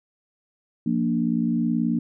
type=chord; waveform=sine; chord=Bb major; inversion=second; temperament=equal; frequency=174.61 / 233.1 / 293.7 Hz; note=F3 / Bb3 / D4; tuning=0 / 0 / 0 cents; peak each=-26 / -22 / -27 dBFS; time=0.86-1.99 s; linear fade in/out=5 ms; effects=none